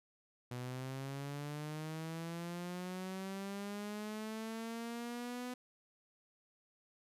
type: linear sweep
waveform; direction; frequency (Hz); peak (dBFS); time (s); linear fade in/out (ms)
sawtooth; up; 122.1 to 250; -37; 0.51-5.54; 5
effects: resampled to 32000 Hz